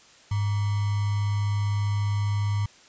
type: tone with sample-and-hold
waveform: sine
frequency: 102.4 Hz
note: G#2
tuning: 24 cents flat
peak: -22 dBFS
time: 0.31-2.66 s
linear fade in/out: 5 ms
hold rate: 1050 Hz
effects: white hiss -53 dBFS RMS until 2.88 s + resampled to 16000 Hz